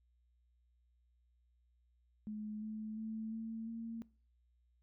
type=tone with pitch steps; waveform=sine; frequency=212.8 / 216.5 / 220.3 / 224.2 / 228.1 Hz; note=G#3 / A3 / A3 / A3 / A#3; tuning=+42 / -28 / +2 / +33 / -37 cents; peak=-40 dBFS; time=2.27-4.02 s; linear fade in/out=0 ms; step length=350 ms; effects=noise-tail reverb RT60 0.4 s tail -21 dB re dry + added 60 Hz sine -70 dBFS peak until 4.82 s